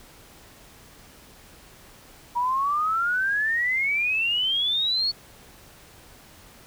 sine exponential sweep, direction up, 949 to 4435 Hz, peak -21 dBFS, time 2.35-5.12 s, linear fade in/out 20 ms, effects pink hiss -50 dBFS RMS until 6.66 s

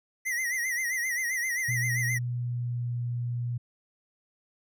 square tone with vibrato, 1975.5 Hz, B6, in tune, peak -28 dBFS, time 0.25-2.19 s, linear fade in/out 20 ms, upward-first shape sine, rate 7.6 Hz, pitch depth 100 cents each way
sine tone with pitch glide, 122.4 to 120.58 Hz, B2 to B2, -15 to -41 cents, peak -28 dBFS, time 1.68-3.58 s, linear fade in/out 10 ms, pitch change -26 cents, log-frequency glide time 2.06-2.9 s
effects none

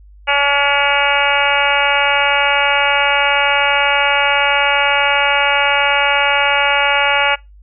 harmonic tone, 283.8 Hz, C#4, 41 cents sharp, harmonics 2 / 3 / 4 / 5 / 6 / 7 / 8 / 9 / 10, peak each -21 / -18 / -23 / -19 / -22 / -24 / -18 / -22 / -20 dBFS, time 0.27-7.36 s, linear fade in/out 20 ms, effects noise-tail reverb RT60 0.2 s tail -22 dB re dry + added 50 Hz sine -39 dBFS peak until 7.62 s

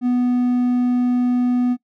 triangle tone, 246.9 Hz, B3, in tune, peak -13 dBFS, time 0.01-1.77 s, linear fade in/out 50 ms, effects noise-tail reverb RT60 0.1 s tail -19 dB re dry

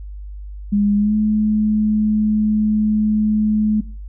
sine tone with pitch glide, 204.5 to 213.6 Hz, G#3 to G#3, -26 to +49 cents, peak -13 dBFS, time 0.72-3.81 s, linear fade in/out 10 ms, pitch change +75 cents, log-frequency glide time 0.97-1.15 s, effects noise-tail reverb RT60 0.4 s tail -20 dB re dry + added 50 Hz sine -29 dBFS peak until 4.08 s

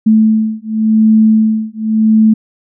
sine beating tone pair, 218.3 / 219.2 Hz, A3 / A3, -13 / -6 cents, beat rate 0.9 Hz, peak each -10 dBFS, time 0.06-2.34 s, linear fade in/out 10 ms, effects none

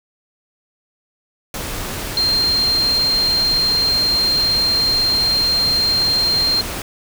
sine tone in noise, 4186 Hz, C8, in tune, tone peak -14 dBFS, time 2.17-6.61 s, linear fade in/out 2 ms, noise pink, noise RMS -26 dBFS, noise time 1.54-6.82 s, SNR +9 dB, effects none

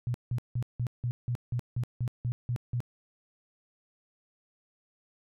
sine tone bursts, 121.4 Hz, B2, 29 cents flat, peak -27 dBFS, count 12, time 0.07-2.804 s, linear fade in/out 0 ms, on 72 ms, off 170 ms, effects none

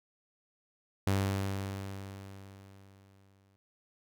sawtooth tone with exponential decay, 97.7 Hz, G2, 5 cents flat, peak -22 dBFS, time 1.07-3.56 s, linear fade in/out 0 ms, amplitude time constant 540 ms, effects none

